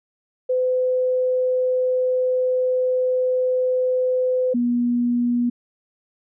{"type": "tone pair in turn", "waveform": "sine", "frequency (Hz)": [508, 241.4], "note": ["B4", "B3"], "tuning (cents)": [49, -39], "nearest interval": "octave + minor second", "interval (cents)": 1288, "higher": "first", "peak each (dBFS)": -17, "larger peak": "neither", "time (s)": [[0.49, 4.54], [4.54, 5.5]], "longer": "first", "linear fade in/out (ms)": 10, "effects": []}